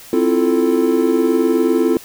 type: chord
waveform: triangle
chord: F major seventh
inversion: second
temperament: equal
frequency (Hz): 261.6 / 329.6 / 349.2 / 440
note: C4 / E4 / F4 / A4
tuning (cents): 0 / 0 / 0 / 0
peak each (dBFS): -16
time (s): 0.13-1.97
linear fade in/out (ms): 2
effects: white hiss -39 dBFS RMS until 2.04 s